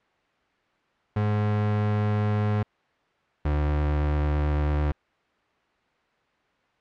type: tone pair in turn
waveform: 35% pulse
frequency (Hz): 105 / 74.25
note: G#2 / D2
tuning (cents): +19 / +20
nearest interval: tritone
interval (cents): 599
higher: first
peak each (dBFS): -20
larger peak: neither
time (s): 1.16-2.63 / 3.45-4.92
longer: neither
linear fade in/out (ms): 5
effects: white hiss -65 dBFS RMS until 6.8 s + low-pass 2000 Hz 12 dB/octave